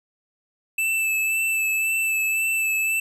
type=tone with vibrato; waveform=square; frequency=2637 Hz; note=E7; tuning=in tune; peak=-21 dBFS; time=0.78-3 s; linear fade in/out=5 ms; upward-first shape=sine; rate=1.9 Hz; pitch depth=20 cents each way; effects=none